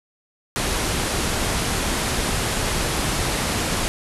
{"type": "low-pass noise", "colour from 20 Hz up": "pink", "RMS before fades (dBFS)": -23, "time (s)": [0.56, 3.88], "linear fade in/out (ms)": 0, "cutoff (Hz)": 12000, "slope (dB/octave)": 96, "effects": []}